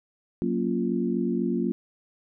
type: chord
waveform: sine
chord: Gb major seventh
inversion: none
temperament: equal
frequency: 185 / 233.1 / 277.2 / 349.2 Hz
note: Gb3 / Bb3 / Db4 / F4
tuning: 0 / 0 / 0 / 0 cents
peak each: -29 / -27 / -31 / -29 dBFS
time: 0.42-1.72 s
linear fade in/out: 0 ms
effects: none

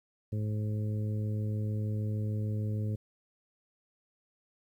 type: harmonic tone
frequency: 106.5 Hz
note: G#2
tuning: 44 cents sharp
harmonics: 1 / 2 / 3 / 4 / 5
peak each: -30 / -39 / -46 / -46 / -49 dBFS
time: 0.32-2.96 s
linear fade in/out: 10 ms
effects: 11-bit

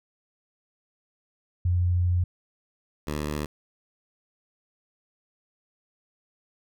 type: tone pair in turn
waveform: sine / 10% pulse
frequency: 88.7 / 74.74 Hz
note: F2 / D2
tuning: +27 / +31 cents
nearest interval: minor third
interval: 296 cents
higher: first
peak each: -20 dBFS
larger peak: neither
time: 1.65-2.24 / 3.07-3.46 s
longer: first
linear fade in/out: 5 ms
effects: none

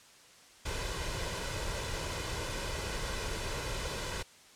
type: noise with comb filter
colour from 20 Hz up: pink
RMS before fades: -36 dBFS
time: 0.65-4.23 s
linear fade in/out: 10 ms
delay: 2 ms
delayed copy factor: +0.55
effects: white hiss -57 dBFS RMS until 4.55 s + low-pass 8000 Hz 12 dB/octave

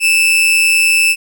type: tone with amplitude modulation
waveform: 40% pulse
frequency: 2637 Hz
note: E7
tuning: in tune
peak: -5 dBFS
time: 0-1.16 s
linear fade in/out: 50 ms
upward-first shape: sine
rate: 171 Hz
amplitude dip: 55%
effects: none

